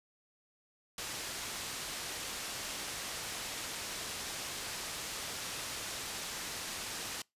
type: low-pass noise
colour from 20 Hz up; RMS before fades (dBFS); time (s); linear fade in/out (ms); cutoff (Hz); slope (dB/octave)
white; -41; 0.98-7.22; 2; 7500; 12
effects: noise-tail reverb RT60 0.2 s tail -25 dB re dry + resampled to 32000 Hz